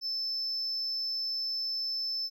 triangle tone, 5274 Hz, E8, in tune, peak -28 dBFS, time 0.01-2.3 s, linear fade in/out 50 ms, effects tanh soft clip ceiling -27 dBFS

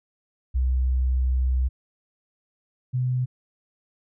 sine tone pair in turn, 63.8 / 126.43 Hz, C2 / B2, -43 / +41 cents, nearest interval octave, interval 1184 cents, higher second, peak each -19 / -21 dBFS, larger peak first, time 0.54-1.69 / 2.93-3.26 s, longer first, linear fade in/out 20 ms, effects none

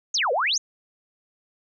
sine exponential two-way sweep, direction down then up, 6880 to 460 to 6880 Hz, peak -20 dBFS, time 0.14-0.58 s, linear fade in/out 5 ms, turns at 0.32 s, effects none

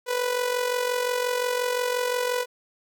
sawtooth tone with amplitude modulation, 493.9 Hz, B4, in tune, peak -17 dBFS, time 0.06-2.46 s, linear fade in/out 50 ms, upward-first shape sine, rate 45.7 Hz, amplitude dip 60%, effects none

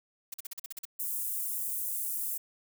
blue noise bursts, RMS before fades -39 dBFS, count 9, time 0.32-0.853 s, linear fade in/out 5 ms, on 21 ms, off 43 ms
white high-pass noise, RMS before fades -34 dBFS, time 0.99-2.38 s, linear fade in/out 10 ms, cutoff 9000 Hz, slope 24 dB/octave
effects none

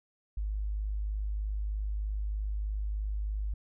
sine tone, 51.6 Hz, G#1, 10 cents flat, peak -30 dBFS, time 0.37-3.54 s, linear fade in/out 5 ms, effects none

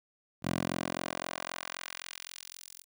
10% pulse tone with high-pass filter sweep, 43.82 Hz, F1, 7 cents sharp, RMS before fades -38 dBFS, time 0.42-2.85 s, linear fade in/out 50 ms, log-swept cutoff 140 to 8100 Hz, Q 0.8, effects none

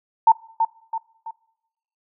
sine tone with echo, 900 Hz, A5, 39 cents sharp, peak -8 dBFS, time 0.27-0.32 s, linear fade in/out 5 ms, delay 330 ms, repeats 3, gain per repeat -7 dB, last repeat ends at 1.31 s, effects noise-tail reverb RT60 0.9 s tail -23 dB re dry

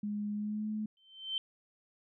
sine tone with pitch glide, 207.7 to 214.4 Hz, G#3 to A3, 0 to -45 cents, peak -33 dBFS, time 0.03-0.86 s, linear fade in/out 5 ms, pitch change +55 cents, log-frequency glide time 0.33-0.68 s
sine tone with exponential growth, 3100 Hz, G7, 20 cents flat, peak -29 dBFS, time 0.97-1.38 s, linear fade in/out 1 ms, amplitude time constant 89 ms
effects none

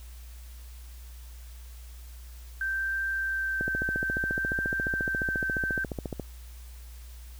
sine tone with vibrato, 1561 Hz, G6, 8 cents flat, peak -27 dBFS, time 2.61-5.84 s, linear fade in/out 2 ms, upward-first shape triangle, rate 0.6 Hz, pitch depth 11 cents each way
click train, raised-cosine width 2 ms, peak -19 dBFS, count 38, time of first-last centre 3.61-6.197 s, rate 14.3 Hz
effects added 60 Hz sine -42 dBFS peak until 7.39 s + white hiss -55 dBFS RMS until 7.39 s

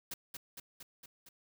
white noise with echo, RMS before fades -41 dBFS, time 0.11-0.14 s, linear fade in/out 5 ms, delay 230 ms, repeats 5, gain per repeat -3 dB, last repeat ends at 1.29 s, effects none

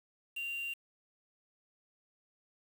sine tone with quantisation, 2773 Hz, F7, 13 cents flat, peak -36 dBFS, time 0.36-0.74 s, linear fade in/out 10 ms, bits 8, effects none

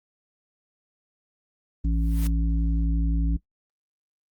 harmonic tone, 55.9 Hz, A1, 28 cents sharp, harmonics 1 / 3 / 5, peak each -21 / -30 / -32 dBFS, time 1.84-3.37 s, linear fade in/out 10 ms
white noise with exponential growth, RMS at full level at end -34 dBFS, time 1.92-2.27 s, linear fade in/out 2 ms, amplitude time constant 76 ms
effects noise-tail reverb RT60 0.1 s tail -19 dB re dry + Opus 32 kbps

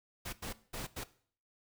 pink noise bursts at uneven times, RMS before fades -41 dBFS, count 4, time 0.25-0.33 / 0.42-0.53 / 0.73-0.87 / 0.96-1.04 s, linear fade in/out 10 ms, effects noise-tail reverb RT60 0.5 s tail -17 dB re dry

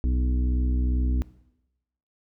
harmonic tone with a mistuned harmonic, 62.5 Hz, B1, 21 cents sharp, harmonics 1 / 2 / 3 / 4 / 5 / 7, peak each -21 / -37 / -40 / -33 / -38 / -47 dBFS, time 0.04-1.22 s, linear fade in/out 0 ms, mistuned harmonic 7, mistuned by -78 cents, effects noise-tail reverb RT60 0.9 s tail -19 dB re dry

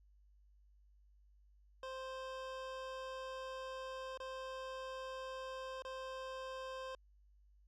25% pulse tone with dropouts, 523.3 Hz, C5, in tune, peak -40 dBFS, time 1.83-6.95 s, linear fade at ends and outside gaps 2 ms, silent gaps 4.175-4.201 / 5.822-5.849 s, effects added 50 Hz sine -64 dBFS peak until 7.67 s + low-pass 5000 Hz 12 dB/octave

